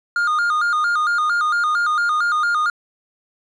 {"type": "tone with vibrato", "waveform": "triangle", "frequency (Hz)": 1316, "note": "E6", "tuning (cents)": -3, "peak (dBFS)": -14, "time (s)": [0.16, 2.7], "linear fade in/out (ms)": 2, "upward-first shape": "square", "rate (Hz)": 4.4, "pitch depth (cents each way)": 120, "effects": ["resampled to 22050 Hz", "9-bit"]}